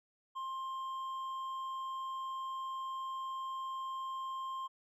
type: tone with hard clipping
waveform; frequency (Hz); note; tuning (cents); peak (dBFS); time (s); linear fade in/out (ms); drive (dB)
sine; 1057; C6; +17; -39; 0.35-4.68; 20; 4
effects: none